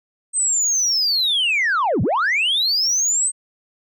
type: linear two-way sweep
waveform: sine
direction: down then up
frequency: 8372 to 84.5 to 8372 Hz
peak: -14 dBFS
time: 0.33-3.32 s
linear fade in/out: 50 ms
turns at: 2.02 s
effects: tanh soft clip ceiling -14 dBFS